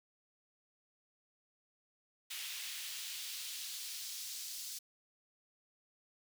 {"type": "noise with high-pass filter sweep", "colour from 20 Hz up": "pink", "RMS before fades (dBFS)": -44, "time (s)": [2.3, 4.79], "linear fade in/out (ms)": 10, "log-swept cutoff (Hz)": [2600, 5100], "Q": 1.3, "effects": []}